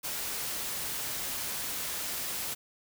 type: noise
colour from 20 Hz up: white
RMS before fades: -35 dBFS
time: 0.03-2.55 s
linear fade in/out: 20 ms
effects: none